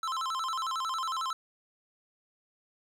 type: tone with vibrato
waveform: square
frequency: 1174.7 Hz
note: D6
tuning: in tune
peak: -31 dBFS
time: 0.03-1.33 s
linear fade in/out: 2 ms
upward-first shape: square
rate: 11 Hz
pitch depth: 200 cents each way
effects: low-pass 7000 Hz 12 dB/octave + 10-bit